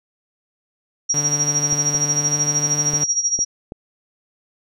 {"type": "tone with tremolo", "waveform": "sine", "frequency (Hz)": 5680, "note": "F8", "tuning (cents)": 28, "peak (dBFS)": -14, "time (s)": [1.09, 3.45], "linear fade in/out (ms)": 10, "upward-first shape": "sine", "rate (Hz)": 13, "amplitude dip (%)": 75}
{"type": "tone with pitch glide", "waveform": "sawtooth", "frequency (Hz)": [146.7, 147.72], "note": ["D3", "D3"], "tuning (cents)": [-2, 10], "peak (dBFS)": -21, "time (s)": [1.14, 3.04], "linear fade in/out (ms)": 2, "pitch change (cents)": 12, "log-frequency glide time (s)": [1.88, 2.73]}
{"type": "clicks", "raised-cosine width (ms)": 2, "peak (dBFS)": -18, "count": 5, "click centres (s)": [1.728, 1.949, 2.936, 3.39, 3.721]}
{"effects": []}